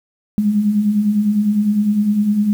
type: beating tone pair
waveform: sine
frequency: 199.5 / 209.4 Hz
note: G3 / G#3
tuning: +31 / +15 cents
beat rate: 9.9 Hz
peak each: -22 / -13 dBFS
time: 0.38-2.53 s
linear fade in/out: 0 ms
effects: 7-bit